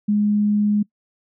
sine tone, 208 Hz, G#3, 3 cents sharp, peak -15 dBFS, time 0.08-0.83 s, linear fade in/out 10 ms, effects noise-tail reverb RT60 0.1 s tail -23 dB re dry

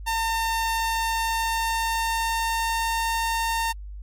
sawtooth tone with pitch glide, 906 to 911.8 Hz, A#5 to A#5, -50 to -39 cents, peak -19 dBFS, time 0.06-3.73 s, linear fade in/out 20 ms, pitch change +11 cents, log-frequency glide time 1.08-3.2 s, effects added 50 Hz sine -34 dBFS peak until 4.02 s + MP3 64 kbps

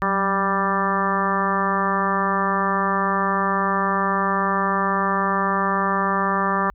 harmonic tone with a mistuned harmonic, 196.3 Hz, G3, 3 cents sharp, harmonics 1 / 2 / 3 / 4 / 5 / 6 / 7 / 8 / 9, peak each -26 / -29 / -30 / -29 / -26 / -22 / -32 / -33 / -29 dBFS, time 0.02-6.7 s, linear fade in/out 0 ms, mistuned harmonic 1, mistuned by -67 cents, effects added 50 Hz sine -48 dBFS peak until 6.74 s

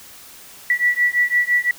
sine beating tone pair, 1949 / 1954.9 Hz, B6 / B6, -23 / -18 cents, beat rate 5.9 Hz, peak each -18 dBFS, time 0.7-1.71 s, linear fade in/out 2 ms, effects white hiss -42 dBFS RMS until 1.78 s

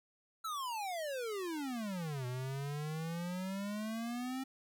square exponential two-way sweep, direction down then up, 1351 to 123.1 to 267.3 Hz, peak -38 dBFS, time 0.44-4.44 s, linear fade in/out 10 ms, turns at 2.26 s, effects none

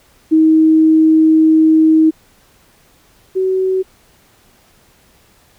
sine tone pair in turn, 316.7 / 376.6 Hz, D#4 / F#4, +31 / +31 cents, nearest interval minor third, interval 300 cents, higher second, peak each -6 / -12 dBFS, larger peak first, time 0.31-2.11 / 3.35-3.83 s, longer first, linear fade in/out 20 ms, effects pink hiss -51 dBFS RMS until 5.58 s

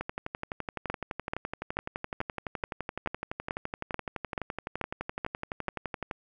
two click trains, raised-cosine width 0.5 ms, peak -15 / -18 dBFS, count 12 / 73, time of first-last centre 0.9-5.683 / 0.01-6.112 s, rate 2.3 / 11.8 Hz, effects none

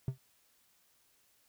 triangle tone with exponential decay, 130.81 Hz, C3, in tune, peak -25 dBFS, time 0.08-0.18 s, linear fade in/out 2 ms, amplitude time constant 21 ms, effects white hiss -70 dBFS RMS until 1.48 s

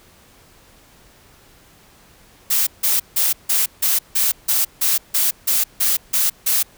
blue noise bursts, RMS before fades -17 dBFS, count 13, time 2.5-6.63 s, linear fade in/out 10 ms, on 170 ms, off 160 ms, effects pink hiss -50 dBFS RMS until 6.77 s

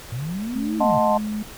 sine linear two-way sweep, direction up then down, 109.2 to 329.6 to 109.2 Hz, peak -25 dBFS, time 0.12-0.99 s, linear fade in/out 5 ms, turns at 0.77 s
sine tone with pitch glide, 220 to 212.5 Hz, A3 to G#3, 0 to +40 cents, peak -24 dBFS, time 0.55-1.43 s, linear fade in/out 10 ms, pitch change -60 cents, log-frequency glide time 1.05-1.1 s
sine chord, D# diminished seventh, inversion none, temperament equal with one note detuned, 622.3 / 723.9 / 880 / 1046.5 Hz, D#5 / F#5 / A5 / C6, 0 / -38 / 0 / 0 cents, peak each -20 / -24 / -21 / -25 dBFS, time 0.8-1.18 s, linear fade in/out 10 ms
effects pink hiss -40 dBFS RMS until 1.57 s

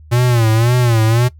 square tone with vibrato, 117.3 Hz, A#2, 11 cents sharp, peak -11 dBFS, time 0.11-1.29 s, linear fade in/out 20 ms, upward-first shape sine, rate 1.9 Hz, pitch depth 110 cents each way, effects noise-tail reverb RT60 0.1 s tail -19 dB re dry + added 77 Hz sine -37 dBFS peak until 1.39 s

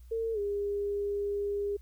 sine tone with pitch glide, 452.8 to 405.7 Hz, A4 to G#4, +50 to -41 cents, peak -29 dBFS, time 0.11-1.77 s, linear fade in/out 10 ms, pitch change -191 cents, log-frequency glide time 0.33-0.39 s, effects added 60 Hz sine -48 dBFS peak until 1.81 s + white hiss -69 dBFS RMS until 1.81 s

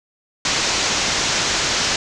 white low-pass noise, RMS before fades -20 dBFS, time 0.45-1.96 s, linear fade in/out 2 ms, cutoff 6900 Hz, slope 48 dB/octave, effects none

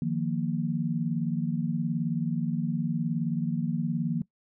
sine chord, Eb suspended second, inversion none, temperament equal, 155.56 / 174.61 / 233.1 Hz, Eb3 / F3 / Bb3, 0 / 0 / 0 cents, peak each -30 dBFS, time 0.02-4.22 s, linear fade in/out 2 ms, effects noise-tail reverb RT60 0.1 s tail -21 dB re dry

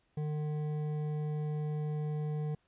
triangle tone with hard clipping, 151 Hz, D3, 48 cents sharp, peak -34 dBFS, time 0.17-2.55 s, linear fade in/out 5 ms, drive 13 dB, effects pink hiss -74 dBFS RMS until 2.67 s + resampled to 8000 Hz

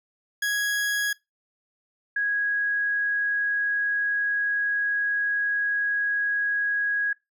40% pulse / sine tone pair in turn, 1661.2 / 1655.2 Hz, G#6 / G#6, 0 / -6 cents, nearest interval unison, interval 6 cents, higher first, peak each -22 dBFS, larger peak neither, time 0.42-1.13 / 2.16-7.13 s, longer second, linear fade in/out 5 ms, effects noise-tail reverb RT60 0.2 s tail -22 dB re dry

